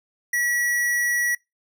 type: tone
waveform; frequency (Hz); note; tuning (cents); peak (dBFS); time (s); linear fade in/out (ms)
square; 1932; B6; -39; -21; 0.33-1.35; 5
effects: noise-tail reverb RT60 0.2 s tail -24 dB re dry